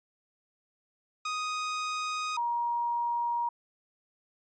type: tone pair in turn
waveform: sawtooth / sine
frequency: 1247 / 947.5 Hz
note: D#6 / A#5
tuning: +3 / +28 cents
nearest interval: perfect fourth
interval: 475 cents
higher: first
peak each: -27 dBFS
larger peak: neither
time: 1.25-2.37 / 2.37-3.49 s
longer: neither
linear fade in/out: 5 ms
effects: resampled to 16000 Hz